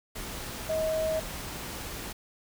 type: tone in noise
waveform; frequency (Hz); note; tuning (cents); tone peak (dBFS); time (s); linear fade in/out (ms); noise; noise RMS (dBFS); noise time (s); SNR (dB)
sine; 634; D#5; +32; -26; 0.69-1.2; 10; pink; -38; 0.15-2.13; +9
effects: none